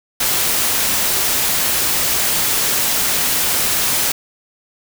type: noise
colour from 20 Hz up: white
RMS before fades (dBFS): -17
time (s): 0.2-4.12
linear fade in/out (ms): 5
effects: none